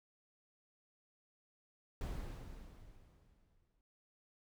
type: noise with exponential decay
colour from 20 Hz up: brown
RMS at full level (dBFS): -39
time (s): 2.01-3.81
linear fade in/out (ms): 1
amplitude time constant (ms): 390
effects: none